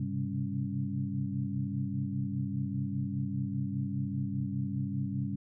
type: tone cluster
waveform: sine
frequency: 101.2 / 129.9 / 134.9 / 198.3 / 279.2 Hz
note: G#2 / C3 / C#3 / G3 / C#4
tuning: -44 / -12 / -47 / +20 / +13 cents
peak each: -39 / -37 / -36 / -35 / -40 dBFS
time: 0-5.36 s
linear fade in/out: 5 ms
effects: none